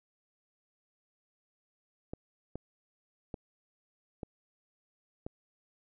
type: clicks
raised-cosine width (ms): 2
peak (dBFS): -25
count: 5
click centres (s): 2.135 / 2.556 / 3.342 / 4.232 / 5.265
effects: none